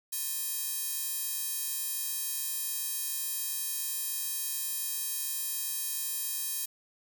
square tone with high-pass filter, 355.3 Hz, F4, 30 cents sharp, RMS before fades -34 dBFS, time 0.12-6.66 s, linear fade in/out 10 ms, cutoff 9200 Hz, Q 0.59, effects none

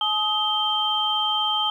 sine tone cluster, 855 / 1258 / 3142 Hz, A5 / D#6 / G7, -50 / +19 / +3 cents, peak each -26 / -28 / -22 dBFS, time 0.01-1.7 s, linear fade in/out 2 ms, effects 9-bit

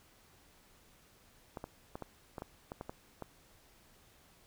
clicks, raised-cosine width 1 ms, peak -27 dBFS, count 10, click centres 1.572 / 1.641 / 1.955 / 2.023 / 2.382 / 2.421 / 2.719 / 2.811 / 2.895 / 3.223 s, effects pink hiss -64 dBFS RMS until 4.46 s

